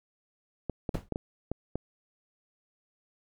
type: clicks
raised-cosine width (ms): 2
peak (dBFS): -18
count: 7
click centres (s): 0.697 / 0.892 / 0.954 / 1.123 / 1.159 / 1.516 / 1.756
type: noise with exponential decay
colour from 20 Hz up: brown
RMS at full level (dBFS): -28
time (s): 0.94-1.09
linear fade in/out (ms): 5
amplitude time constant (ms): 32
effects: none